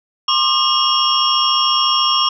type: tone cluster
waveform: sine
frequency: 1067 / 1201 / 2849 / 3269 / 5480 Hz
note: C6 / D6 / F7 / G#7 / F8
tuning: +34 / +38 / +34 / -28 / -34 cents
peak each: -19 dBFS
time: 0.28-2.29 s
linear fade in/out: 5 ms
effects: none